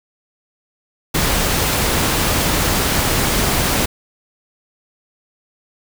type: noise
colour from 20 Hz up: pink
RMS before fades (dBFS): -17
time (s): 1.14-3.86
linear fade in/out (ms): 10
effects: none